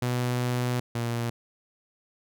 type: tone pair in turn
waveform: sawtooth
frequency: 123.47 / 118.04 Hz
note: B2 / A#2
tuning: 0 / +22 cents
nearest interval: minor second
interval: 78 cents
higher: first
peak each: -21 / -23 dBFS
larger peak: first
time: 0.02-0.8 / 0.95-1.3 s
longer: first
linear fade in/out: 5 ms
effects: none